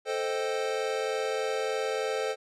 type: chord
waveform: square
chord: A half-diminished seventh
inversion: none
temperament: equal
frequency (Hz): 440 / 523.3 / 622.3 / 784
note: A4 / C5 / Eb5 / G5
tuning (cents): 0 / 0 / 0 / 0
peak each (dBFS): -32 / -33 / -38 / -38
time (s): 0.05-2.36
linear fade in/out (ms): 50
effects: low-pass 7000 Hz 12 dB/octave